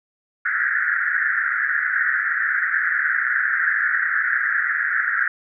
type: band-pass noise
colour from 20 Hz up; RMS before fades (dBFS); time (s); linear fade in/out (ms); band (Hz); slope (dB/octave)
white; -21; 0.45-5.28; 5; 1400 to 1900; 96
effects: none